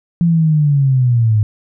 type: linear sweep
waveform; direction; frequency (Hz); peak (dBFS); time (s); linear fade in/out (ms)
sine; down; 172.4 to 103.83; -9; 0.21-1.43; 0
effects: none